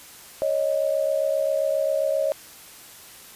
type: tone pair together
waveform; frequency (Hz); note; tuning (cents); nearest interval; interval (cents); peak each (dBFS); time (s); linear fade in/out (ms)
sine; 554.8 / 622.3; C#5 / D#5; +1 / 0; major second; 199; -23; 0.42-2.32; 0
effects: white hiss -45 dBFS RMS until 3.35 s + resampled to 32000 Hz